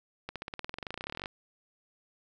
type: accelerating click train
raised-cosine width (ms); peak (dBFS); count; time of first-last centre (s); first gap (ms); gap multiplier
0.3; -21; 26; 0.29-1.258; 67; 0.95
effects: none